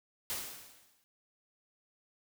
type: noise with exponential decay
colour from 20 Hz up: white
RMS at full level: -35 dBFS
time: 0.3-1.04 s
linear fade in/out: 0 ms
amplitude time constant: 160 ms
effects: none